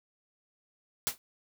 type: noise with exponential decay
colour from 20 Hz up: white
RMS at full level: -25 dBFS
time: 1.07-1.18 s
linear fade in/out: 0 ms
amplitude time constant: 22 ms
effects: none